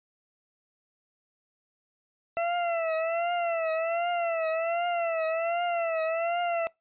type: tone with vibrato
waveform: 40% pulse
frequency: 670 Hz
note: E5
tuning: 28 cents sharp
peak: -25 dBFS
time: 2.37-6.67 s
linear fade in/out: 0 ms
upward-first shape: triangle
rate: 1.3 Hz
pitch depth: 90 cents each way
effects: noise-tail reverb RT60 0.2 s tail -24 dB re dry + resampled to 8000 Hz